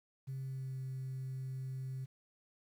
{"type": "tone with pitch glide", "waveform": "sine", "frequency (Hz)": [133.5, 131.43], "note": ["C3", "C3"], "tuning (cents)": [35, 8], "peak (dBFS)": -37, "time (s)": [0.27, 2.06], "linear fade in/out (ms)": 20, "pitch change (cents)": -27, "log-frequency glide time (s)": [0.39, 0.8], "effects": ["tanh soft clip ceiling -36 dBFS", "11-bit"]}